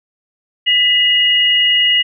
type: tone pair together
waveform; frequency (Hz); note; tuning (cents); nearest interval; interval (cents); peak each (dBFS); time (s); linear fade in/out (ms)
sine; 1990 / 2870; B6 / F7; +13 / +47; tritone; 634; -17 / -10; 0.66-2.03; 20
effects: none